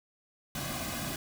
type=noise with comb filter; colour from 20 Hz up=pink; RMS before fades=-36 dBFS; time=0.55-1.16 s; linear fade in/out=2 ms; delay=2.2 ms; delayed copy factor=-0.85; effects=none